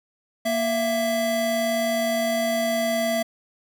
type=tone pair together; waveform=square; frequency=234.8 / 665 Hz; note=A#3 / E5; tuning=+13 / +15 cents; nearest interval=octave + tritone; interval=1802 cents; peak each=-28 / -23 dBFS; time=0.45-3.23 s; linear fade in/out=10 ms; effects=none